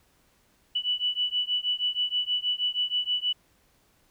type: beating tone pair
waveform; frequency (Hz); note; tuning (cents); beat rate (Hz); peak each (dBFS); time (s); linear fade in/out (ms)
sine; 2960 / 2966.3; F#7 / F#7; 0 / +4; 6.3; -28; 0.75-3.33; 10
effects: pink hiss -65 dBFS RMS until 4.1 s